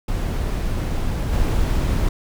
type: noise with level steps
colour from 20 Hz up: brown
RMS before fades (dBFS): -22 / -19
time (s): 0.08-2.09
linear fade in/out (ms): 5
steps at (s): 1.32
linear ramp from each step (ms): 2
effects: none